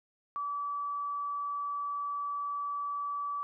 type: tone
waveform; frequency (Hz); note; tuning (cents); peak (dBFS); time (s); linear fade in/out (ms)
sine; 1151; D6; -35; -32; 0.36-3.43; 0
effects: none